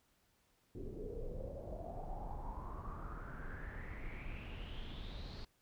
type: noise with low-pass filter sweep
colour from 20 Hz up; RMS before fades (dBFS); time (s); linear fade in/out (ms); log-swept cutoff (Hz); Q
brown; -45; 0.75-5.45; 5; 370 to 4500; 7.5
effects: pink hiss -75 dBFS RMS until 5.61 s